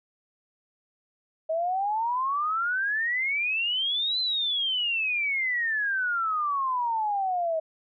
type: exponential two-way sweep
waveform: sine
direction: up then down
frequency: 630 to 4096 to 630 Hz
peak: -24 dBFS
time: 1.49-7.6 s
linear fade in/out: 10 ms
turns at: 4.2 s
effects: none